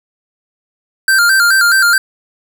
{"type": "tone with vibrato", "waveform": "square", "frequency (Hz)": 1480, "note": "F#6", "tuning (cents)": 0, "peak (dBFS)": -8, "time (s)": [1.08, 1.98], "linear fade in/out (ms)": 2, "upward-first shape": "square", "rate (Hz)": 4.7, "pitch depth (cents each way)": 92, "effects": []}